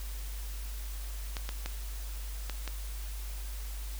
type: clicks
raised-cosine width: 0.2 ms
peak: -19 dBFS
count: 5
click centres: 1.368 / 1.491 / 1.66 / 2.497 / 2.677 s
effects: added 50 Hz sine -36 dBFS peak until 3.99 s + white hiss -48 dBFS RMS until 3.99 s